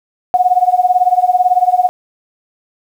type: tone with tremolo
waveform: sine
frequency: 728 Hz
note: F#5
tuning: 28 cents flat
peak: -4 dBFS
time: 0.34-1.89 s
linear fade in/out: 0 ms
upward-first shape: triangle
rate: 18 Hz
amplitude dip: 100%
effects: 7-bit